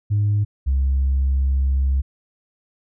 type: tone pair in turn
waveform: sine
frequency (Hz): 103.4 / 67.25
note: G#2 / C2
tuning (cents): -7 / +48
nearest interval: perfect fifth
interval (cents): 745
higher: first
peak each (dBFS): -14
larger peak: neither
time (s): 0.1-0.45 / 0.66-2.02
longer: second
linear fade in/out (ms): 20
effects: tanh soft clip ceiling -13 dBFS